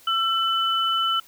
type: tone pair together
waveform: sine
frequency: 1339 / 3006 Hz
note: E6 / F#7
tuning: +27 / +27 cents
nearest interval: octave + major second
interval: 1400 cents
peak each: -22 / -23 dBFS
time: 0.07-1.2 s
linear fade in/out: 5 ms
effects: white hiss -52 dBFS RMS until 1.27 s